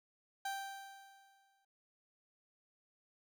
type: tone with exponential decay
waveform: 30% pulse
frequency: 784 Hz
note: G5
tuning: in tune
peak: -34 dBFS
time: 0.45-1.65 s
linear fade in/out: 5 ms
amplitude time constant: 260 ms
effects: none